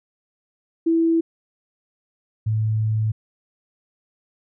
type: tone pair in turn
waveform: sine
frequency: 329.6 / 109.17 Hz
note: E4 / A2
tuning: 0 / -13 cents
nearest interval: octave + perfect fifth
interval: 1913 cents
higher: first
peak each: -15 / -18 dBFS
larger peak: first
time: 0.86-1.21 / 2.46-3.12 s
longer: second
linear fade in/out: 10 ms
effects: none